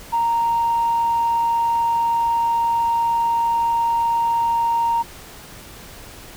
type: tone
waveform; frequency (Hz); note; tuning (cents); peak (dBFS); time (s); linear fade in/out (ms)
sine; 929; A#5; -6; -15; 0.12-5.03; 20
effects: tanh soft clip ceiling -12 dBFS + pink hiss -40 dBFS RMS until 6.36 s